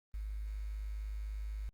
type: tone with quantisation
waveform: sine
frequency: 51.91 Hz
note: G#1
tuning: in tune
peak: -37 dBFS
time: 0.14-1.69 s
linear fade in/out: 0 ms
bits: 10
effects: Opus 32 kbps